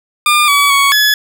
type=tone with pitch steps; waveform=20% pulse; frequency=1203 / 1139 / 1116 / 1703 Hz; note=D6 / C#6 / C#6 / G#6; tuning=+41 / +47 / +11 / +43 cents; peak=-3 dBFS; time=0.26-1.14 s; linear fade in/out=2 ms; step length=220 ms; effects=none